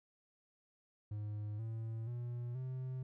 triangle tone with pitch steps, 105 / 112.54 / 120.61 / 129.27 Hz, G#2 / A2 / B2 / C3, +19 / +40 / -41 / -21 cents, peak -37 dBFS, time 1.11-3.03 s, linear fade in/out 5 ms, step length 480 ms, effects none

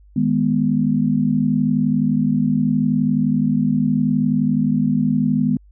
sine chord, G# minor, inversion second, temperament equal, 155.56 / 207.7 / 246.9 Hz, D#3 / G#3 / B3, 0 / 0 / 0 cents, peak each -21 / -19 / -18 dBFS, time 0.16-5.57 s, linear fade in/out 5 ms, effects added 50 Hz sine -45 dBFS peak until 5.71 s

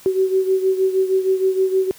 sine beating tone pair, 377.9 / 384.3 Hz, F#4 / G4, +37 / -34 cents, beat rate 6.4 Hz, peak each -16 / -21 dBFS, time 0.06-1.91 s, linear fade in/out 0 ms, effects white hiss -45 dBFS RMS until 1.98 s + high-pass 60 Hz 12 dB/octave

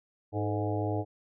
harmonic tone with a mistuned harmonic, 103.83 Hz, G#2, in tune, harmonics 1 / 3 / 4 / 5 / 6 / 7 / 8, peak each -31 / -34 / -36 / -40 / -39 / -38 / -41 dBFS, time 0.32-1.05 s, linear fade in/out 50 ms, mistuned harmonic 4, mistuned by +63 cents, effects none

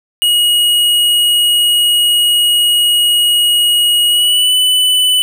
square tone with pitch glide, 2894 to 2993 Hz, F#7 to F#7, -39 to +19 cents, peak -9 dBFS, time 0.22-5.22 s, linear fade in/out 0 ms, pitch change +58 cents, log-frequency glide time 4.08-4.54 s, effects none

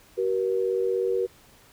sine tone pair together, 380 / 476.4 Hz, F#4 / A#4, +46 / +38 cents, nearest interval major third, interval 392 cents, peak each -25 dBFS, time 0.17-1.27 s, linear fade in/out 20 ms, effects pink hiss -55 dBFS RMS until 1.72 s

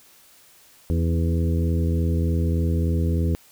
harmonic tone with a mistuned harmonic, 83.3 Hz, E2, 19 cents sharp, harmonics 1 / 2 / 3 / 4 / 5 / 6, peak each -20 / -26 / -30 / -32 / -34 / -36 dBFS, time 0.9-3.35 s, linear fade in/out 0 ms, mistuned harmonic 4, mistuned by -32 cents, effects white hiss -53 dBFS RMS until 3.51 s

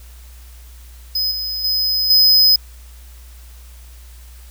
square tone with level steps, 5040 Hz, D#8, 21 cents sharp, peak -17 / -22 / -16 / -9 dBFS, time 1.15-2.56 s, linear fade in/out 5 ms, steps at 1.31 / 1.64 / 2.1 s, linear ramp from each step 5 ms, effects added 60 Hz sine -37 dBFS peak until 4.5 s + white hiss -48 dBFS RMS until 4.5 s

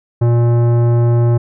sine tone with tanh clipping, 118.6 Hz, A#2, 30 cents sharp, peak -11 dBFS, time 0.21-1.38 s, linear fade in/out 10 ms, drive 15 dB, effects none

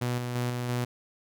sawtooth tone with level steps, 122.5 Hz, B2, 14 cents flat, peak -23 / -27 / -23 / -26 / -23 dBFS, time 0.01-0.85 s, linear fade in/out 10 ms, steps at 0.18 / 0.35 / 0.5 / 0.69 s, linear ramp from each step 2 ms, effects none

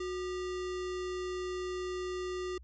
sine tone with sample-and-hold, 365.4 Hz, F#4, 22 cents flat, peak -34 dBFS, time 0-2.58 s, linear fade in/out 5 ms, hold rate 1575 Hz, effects added 62 Hz sine -50 dBFS peak until 2.63 s + resampled to 16000 Hz

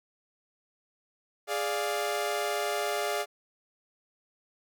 sawtooth chord, D diminished, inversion second, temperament equal, 415.3 / 587.3 / 698.5 Hz, Ab4 / D5 / F5, 0 / 0 / 0 cents, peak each -29 dBFS, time 1.47-3.26 s, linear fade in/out 50 ms, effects none

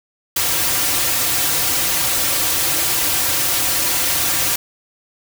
white noise with comb filter, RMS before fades -18 dBFS, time 0.36-4.56 s, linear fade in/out 5 ms, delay 4.7 ms, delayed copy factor -0.85, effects none

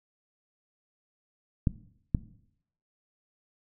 clicks, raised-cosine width 5 ms, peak -11 dBFS, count 2, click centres 1.672 / 2.148 s, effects noise-tail reverb RT60 0.7 s tail -17 dB re dry

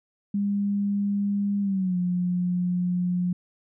sine tone with pitch glide, 201.8 to 178.75 Hz, G#3 to F3, -49 to +41 cents, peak -22 dBFS, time 0.34-3.33 s, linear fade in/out 5 ms, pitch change -210 cents, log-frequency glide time 1.61-1.97 s, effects none

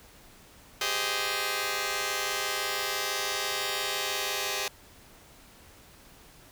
5% pulse chord, Ab major seventh, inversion third, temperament just, 389.3 / 415.3 / 519.1 / 623 Hz, G4 / Ab4 / C5 / Eb5, -12 / 0 / -14 / +2 cents, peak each -23 dBFS, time 0.81-4.68 s, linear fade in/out 2 ms, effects pink hiss -54 dBFS RMS until 6.51 s

